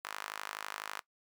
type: tone with high-pass filter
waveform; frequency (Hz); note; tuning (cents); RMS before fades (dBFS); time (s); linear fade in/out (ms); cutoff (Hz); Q
sawtooth; 52; G#1; +3; -43; 0.04-1.01; 10; 1200; 1.7
effects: noise-tail reverb RT60 0.1 s tail -19 dB re dry